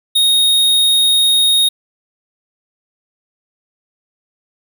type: tone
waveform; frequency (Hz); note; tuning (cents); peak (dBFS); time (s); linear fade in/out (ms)
square; 3729; A#7; 0; -10; 0.15-1.69; 10
effects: none